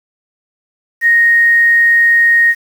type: tone with quantisation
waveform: sine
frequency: 1864.7 Hz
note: A#6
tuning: in tune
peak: -6 dBFS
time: 1.01-2.55 s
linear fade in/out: 50 ms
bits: 6
effects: none